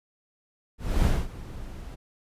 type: noise with ADSR envelope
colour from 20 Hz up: brown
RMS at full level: -20 dBFS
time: 0.78-1.96 s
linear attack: 270 ms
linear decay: 220 ms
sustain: -18 dB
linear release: 20 ms
effects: resampled to 32000 Hz